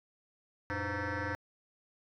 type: tone with frequency modulation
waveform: sine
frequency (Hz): 725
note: F#5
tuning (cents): -35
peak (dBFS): -30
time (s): 0.7-1.35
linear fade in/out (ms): 0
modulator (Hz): 204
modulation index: 5.6
effects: tanh soft clip ceiling -32 dBFS